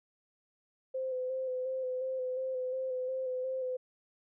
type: tone with vibrato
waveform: sine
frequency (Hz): 515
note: C5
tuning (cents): -28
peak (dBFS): -32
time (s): 0.94-3.77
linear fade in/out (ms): 10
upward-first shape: square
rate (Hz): 2.8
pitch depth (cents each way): 23
effects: none